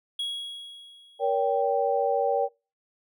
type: tone with exponential decay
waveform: triangle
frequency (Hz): 3322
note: G#7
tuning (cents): 0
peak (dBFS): -25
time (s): 0.19-1.62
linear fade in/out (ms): 5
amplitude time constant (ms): 310
type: chord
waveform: sine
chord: G diminished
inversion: first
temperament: just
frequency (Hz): 470.4 / 564.5 / 784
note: Bb4 / Db5 / G5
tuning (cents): +16 / +31 / 0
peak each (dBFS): -26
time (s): 1.19-2.49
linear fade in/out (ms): 50
effects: noise-tail reverb RT60 0.3 s tail -25 dB re dry